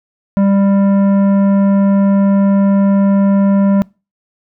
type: tone with tanh clipping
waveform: triangle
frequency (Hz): 197.8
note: G3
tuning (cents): +16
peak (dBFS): -10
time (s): 0.37-3.82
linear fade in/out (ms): 0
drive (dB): 16
effects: noise-tail reverb RT60 0.3 s tail -25 dB re dry